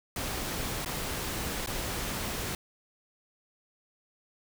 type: noise with dropouts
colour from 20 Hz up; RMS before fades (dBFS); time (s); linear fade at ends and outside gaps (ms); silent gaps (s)
pink; -34; 0.16-2.55; 2; 0.848-0.859 / 1.662-1.672
effects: none